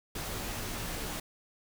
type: noise with comb filter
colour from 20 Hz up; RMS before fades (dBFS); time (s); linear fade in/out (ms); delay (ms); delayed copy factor
pink; -37; 0.15-1.2; 5; 15; -0.5
effects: none